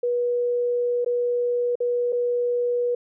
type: tone with dropouts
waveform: sine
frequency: 485 Hz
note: B4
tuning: 31 cents flat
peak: -20 dBFS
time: 0.03-2.95 s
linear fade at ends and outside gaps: 5 ms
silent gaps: 1.047-1.061 / 1.755-1.803 / 2.124-2.128 s
effects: none